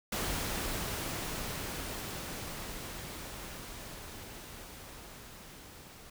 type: noise with level ramp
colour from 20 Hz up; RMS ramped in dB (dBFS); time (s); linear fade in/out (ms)
pink; -34 to -52; 0.12-6.1; 5
effects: none